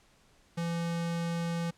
square tone, 169 Hz, E3, 43 cents sharp, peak -31 dBFS, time 0.57-1.71 s, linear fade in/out 10 ms, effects pink hiss -64 dBFS RMS until 1.77 s + low-pass 9000 Hz 12 dB/octave

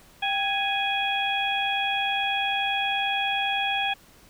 harmonic tone with a mistuned harmonic, 830.6 Hz, G#5, in tune, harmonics 1 / 2 / 3 / 4, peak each -27 / -32 / -28 / -29 dBFS, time 0.22-3.94 s, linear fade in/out 10 ms, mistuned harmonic 1, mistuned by -89 cents, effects pink hiss -54 dBFS RMS until 4.29 s

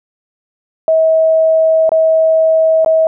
sine tone with dropouts, 642 Hz, E5, 46 cents flat, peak -7 dBFS, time 0.88-3.07 s, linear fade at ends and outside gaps 1 ms, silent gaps 1.893-1.918 / 2.847-2.861 s, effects none

